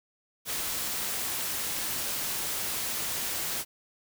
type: noise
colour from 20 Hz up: white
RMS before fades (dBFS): -32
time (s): 0.45-3.65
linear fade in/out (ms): 50
effects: none